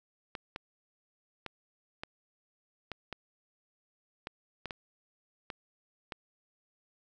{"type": "clicks", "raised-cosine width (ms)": 0.3, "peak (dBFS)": -22, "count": 11, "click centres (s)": [0.352, 0.561, 1.463, 2.035, 2.917, 3.127, 4.271, 4.657, 4.708, 5.502, 6.122], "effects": []}